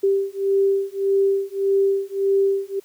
sine beating tone pair, 391.9 / 393.6 Hz, G4 / G4, 0 / +7 cents, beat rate 1.7 Hz, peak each -20 dBFS, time 0.03-2.8 s, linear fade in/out 10 ms, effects white hiss -55 dBFS RMS until 2.84 s

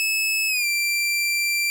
sawtooth tone with pitch glide, 2600 to 2357 Hz, E7 to D7, -24 to +6 cents, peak -17 dBFS, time 0-1.7 s, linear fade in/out 0 ms, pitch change -170 cents, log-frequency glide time 0.48-0.66 s, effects none

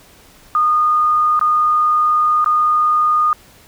sine tone with dropouts, 1226 Hz, D#6, 26 cents flat, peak -11 dBFS, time 0.55-3.33 s, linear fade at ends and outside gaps 1 ms, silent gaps 1.393-1.412 / 2.444-2.46 s, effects pink hiss -46 dBFS RMS until 3.67 s

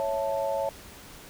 sine chord, A major, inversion first, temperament equal, 554.4 / 659.3 / 880 Hz, C#5 / E5 / A5, 0 / 0 / 0 cents, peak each -28 / -31 / -32 dBFS, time 0-0.69 s, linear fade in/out 0 ms, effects pink hiss -47 dBFS RMS until 1.29 s

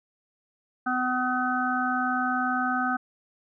harmonic tone, 252.5 Hz, B3, 39 cents sharp, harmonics 1 / 3 / 5 / 6, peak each -29 / -29 / -29 / -29 dBFS, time 0.86-2.97 s, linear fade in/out 10 ms, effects none

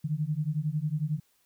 sine beating tone pair, 146.83 / 157.83 Hz, D3 / D#3, 0 / +25 cents, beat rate 11 Hz, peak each -30 dBFS, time 0.04-1.2 s, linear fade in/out 10 ms, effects white hiss -69 dBFS RMS until 1.45 s

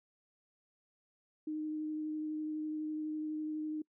sine tone with vibrato, 307.9 Hz, D#4, 18 cents flat, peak -35 dBFS, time 1.47-3.82 s, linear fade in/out 5 ms, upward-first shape triangle, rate 12 Hz, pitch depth 13 cents each way, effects noise-tail reverb RT60 0.1 s tail -26 dB re dry

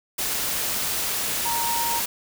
sine tone in noise, 932.3 Hz, A#5, in tune, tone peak -25 dBFS, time 1.45-2 s, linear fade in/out 10 ms, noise white, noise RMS -26 dBFS, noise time 0.18-2.06 s, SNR -2 dB, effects none

